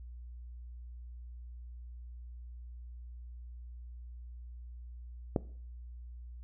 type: click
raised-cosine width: 2 ms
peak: -14 dBFS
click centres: 5.362 s
effects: noise-tail reverb RT60 0.5 s tail -19 dB re dry + added 60 Hz sine -44 dBFS peak until 6.43 s